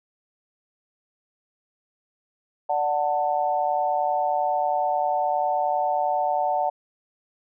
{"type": "chord", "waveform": "sine", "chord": "D major", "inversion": "none", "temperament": "equal with one note detuned", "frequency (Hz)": [587.3, 740, 889.7], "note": ["D5", "F#5", "A5"], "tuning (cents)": [0, 0, 19], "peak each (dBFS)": [-27, -23, -26], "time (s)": [2.69, 6.7], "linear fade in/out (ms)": 10, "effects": []}